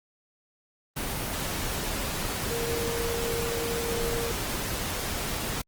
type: tone in noise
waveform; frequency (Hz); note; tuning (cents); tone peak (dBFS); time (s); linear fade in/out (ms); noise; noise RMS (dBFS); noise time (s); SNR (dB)
sine; 466.2; A#4; 0; -30; 2.5-4.32; 10; pink; -31; 0.96-5.62; -2
effects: Opus 24 kbps